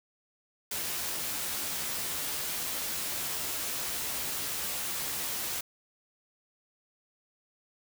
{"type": "noise with comb filter", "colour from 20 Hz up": "white", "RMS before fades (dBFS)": -34, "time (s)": [0.71, 5.61], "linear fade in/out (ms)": 5, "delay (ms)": 14, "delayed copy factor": 0.5, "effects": []}